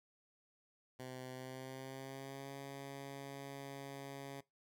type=tone with pitch glide; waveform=10% pulse; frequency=128.4 to 138.41 Hz; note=C3 to C#3; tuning=-32 to -2 cents; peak=-38 dBFS; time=0.99-4.41 s; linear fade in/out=10 ms; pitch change=+130 cents; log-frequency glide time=1.31-2.56 s; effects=noise-tail reverb RT60 0.2 s tail -21 dB re dry